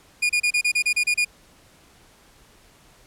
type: tone bursts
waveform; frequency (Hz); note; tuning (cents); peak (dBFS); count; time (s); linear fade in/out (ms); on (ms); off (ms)
40% pulse; 2437; D#7; -37; -17; 10; 0.22-1.249; 10; 75; 31
effects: pink hiss -54 dBFS RMS until 3.06 s + low-pass 12000 Hz 12 dB/octave